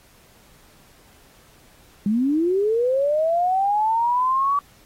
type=linear sweep; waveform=sine; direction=up; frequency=196 to 1148 Hz; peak=-17 dBFS; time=2.06-4.59 s; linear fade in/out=2 ms; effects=pink hiss -54 dBFS RMS until 4.85 s + AAC 48 kbps